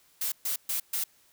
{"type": "noise bursts", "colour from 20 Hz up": "blue", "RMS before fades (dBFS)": -30, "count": 4, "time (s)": [0.21, 1.04], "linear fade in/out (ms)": 5, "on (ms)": 110, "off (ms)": 130, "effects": ["white hiss -63 dBFS RMS until 1.32 s"]}